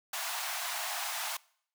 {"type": "high-pass noise", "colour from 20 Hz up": "pink", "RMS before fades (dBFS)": -36, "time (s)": [0.13, 1.37], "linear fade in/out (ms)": 5, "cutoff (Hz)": 650, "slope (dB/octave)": 96, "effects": ["noise-tail reverb RT60 0.6 s tail -23 dB re dry"]}